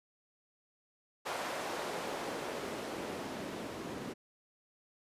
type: noise with band-pass filter sweep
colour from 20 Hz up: white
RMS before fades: -40 dBFS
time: 1.25-4.14 s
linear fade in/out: 20 ms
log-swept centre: 660 to 230 Hz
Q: 1
effects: resampled to 32000 Hz